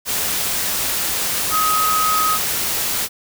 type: tone in noise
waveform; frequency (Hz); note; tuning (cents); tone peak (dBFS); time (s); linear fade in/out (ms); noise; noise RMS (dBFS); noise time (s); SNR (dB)
sine; 1263; D#6; +26; -16; 1.5-2.39; 50; white; -21; 0.05-3.09; +2
effects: none